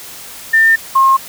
sine tone pair in turn, 1801 / 1070.9 Hz, A6 / C6, +40 / +40 cents, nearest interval major sixth, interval 900 cents, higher first, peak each -6 dBFS, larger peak neither, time 0.53-0.76 / 0.95-1.17 s, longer first, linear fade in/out 10 ms, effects white hiss -32 dBFS RMS until 1.28 s

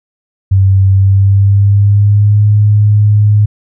sine tone with pitch glide, 96.5 to 104.63 Hz, G2 to G#2, -27 to +13 cents, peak -4 dBFS, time 0.51-3.46 s, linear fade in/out 10 ms, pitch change +140 cents, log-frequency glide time 0.9-2.45 s, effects none

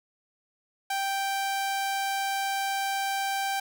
sawtooth tone, 784 Hz, G5, in tune, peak -23 dBFS, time 0.9-3.6 s, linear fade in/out 5 ms, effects none

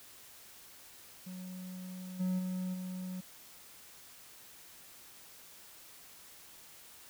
triangle tone with level steps, 184.1 Hz, F#3, 8 cents flat, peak -40 / -28 / -32 / -36 dBFS, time 1.26-3.21 s, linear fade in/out 10 ms, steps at 2.19 / 2.38 / 2.73 s, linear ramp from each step 20 ms, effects white hiss -55 dBFS RMS until 7.09 s

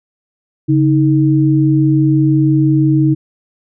sine tone pair together, 140.11 / 314.2 Hz, C#3 / D#4, +19 / +17 cents, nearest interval octave + major second, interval 1398 cents, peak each -11 dBFS, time 0.68-3.15 s, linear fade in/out 20 ms, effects none

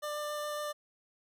25% pulse tone with vibrato, 595 Hz, D5, 22 cents sharp, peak -31 dBFS, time 0.02-0.73 s, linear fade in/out 20 ms, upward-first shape triangle, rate 7.2 Hz, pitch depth 8 cents each way, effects none

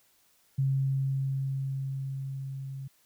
sine tone with level ramp, 135.3 Hz, C#3, 42 cents flat, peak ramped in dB -23 to -36 dBFS, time 0.58-2.88 s, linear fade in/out 10 ms, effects white hiss -66 dBFS RMS until 3.05 s

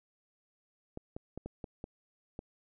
clicks, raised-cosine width 2 ms, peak -27 dBFS, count 7, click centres 0.974 / 1.165 / 1.376 / 1.46 / 1.642 / 1.841 / 2.391 s, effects none

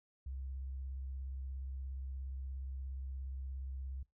sine tone with vibrato, 66.3 Hz, C2, 23 cents sharp, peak -40 dBFS, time 0.26-4.03 s, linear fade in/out 5 ms, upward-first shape square, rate 17 Hz, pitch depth 30 cents each way, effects noise-tail reverb RT60 0.2 s tail -23 dB re dry

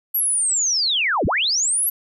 sine linear two-way sweep, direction down then up, 11880 to 34 to 11880 Hz, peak -17 dBFS, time 0.14-1.9 s, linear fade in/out 10 ms, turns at 1.26 s, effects none

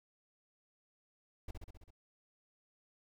brown noise with echo, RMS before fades -41 dBFS, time 1.48-1.51 s, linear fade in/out 5 ms, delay 66 ms, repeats 6, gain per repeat -3 dB, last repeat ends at 1.906 s, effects none

